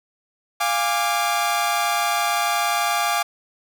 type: chord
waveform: sawtooth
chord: D diminished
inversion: first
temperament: equal with one note detuned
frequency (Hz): 698.5 / 818.7 / 1174.7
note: F5 / Ab5 / D6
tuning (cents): 0 / -25 / 0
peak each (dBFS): -20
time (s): 0.6-3.23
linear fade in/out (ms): 10
effects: none